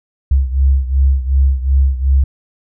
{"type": "beating tone pair", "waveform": "sine", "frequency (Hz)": [66.6, 69.3], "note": ["C2", "C#2"], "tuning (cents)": [31, 0], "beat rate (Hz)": 2.7, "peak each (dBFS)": [-11, -15], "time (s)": [0.31, 2.24], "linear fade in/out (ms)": 5, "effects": []}